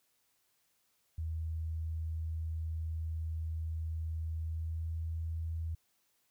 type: tone with pitch glide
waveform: sine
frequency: 80.4 to 81.38 Hz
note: E2 to E2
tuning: -43 to -22 cents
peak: -34 dBFS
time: 1.18-5.75 s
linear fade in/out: 5 ms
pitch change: +21 cents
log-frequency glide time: 4.45-4.88 s
effects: white hiss -75 dBFS RMS until 6.3 s